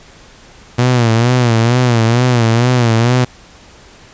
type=tone with vibrato; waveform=sawtooth; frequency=119.4 Hz; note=A#2; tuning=42 cents sharp; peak=-5 dBFS; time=0.78-3.25 s; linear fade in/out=10 ms; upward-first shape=sine; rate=2.2 Hz; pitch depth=100 cents each way; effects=pink hiss -41 dBFS RMS until 4.13 s + resampled to 16000 Hz